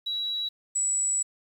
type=tone pair in turn; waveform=sine; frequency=3897 / 7850 Hz; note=B7 / B8; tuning=-24 / -11 cents; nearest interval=octave; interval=1213 cents; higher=second; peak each=-27 / -23 dBFS; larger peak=second; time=0.06-0.49 / 0.75-1.23 s; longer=second; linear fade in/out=10 ms; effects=9-bit